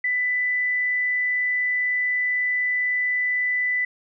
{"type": "tone", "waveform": "sine", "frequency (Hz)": 1991, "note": "B6", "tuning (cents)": 14, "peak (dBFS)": -20, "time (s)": [0.04, 3.85], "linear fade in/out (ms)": 5, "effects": []}